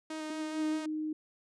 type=tone with vibrato; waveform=sawtooth; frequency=311.8 Hz; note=D#4; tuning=4 cents sharp; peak=-33 dBFS; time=0.1-0.86 s; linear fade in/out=5 ms; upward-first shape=square; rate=4.8 Hz; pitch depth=13 cents each way
type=tone with pitch glide; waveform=sine; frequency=311.1 to 309 Hz; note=D#4 to D#4; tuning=0 to -12 cents; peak=-32 dBFS; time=0.3-1.13 s; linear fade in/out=5 ms; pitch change=-12 cents; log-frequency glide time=0.53-0.59 s
effects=resampled to 22050 Hz